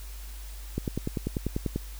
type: click train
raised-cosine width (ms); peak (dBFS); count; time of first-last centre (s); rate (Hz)
3; -15; 11; 0.78-1.76; 10.2
effects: added 50 Hz sine -38 dBFS peak until 1.99 s + white hiss -49 dBFS RMS until 1.99 s